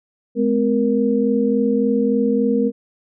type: tone cluster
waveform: sine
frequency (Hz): 212.2 / 255.7 / 469.2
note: G#3 / C4 / A#4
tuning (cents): +38 / -40 / +11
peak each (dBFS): -19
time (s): 0.35-2.72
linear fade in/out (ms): 50
effects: none